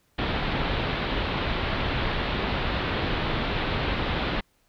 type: low-pass noise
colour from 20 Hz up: pink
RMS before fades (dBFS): -27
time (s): 0.18-4.41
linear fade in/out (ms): 10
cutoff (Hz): 4000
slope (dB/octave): 48
effects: pink hiss -67 dBFS RMS until 4.68 s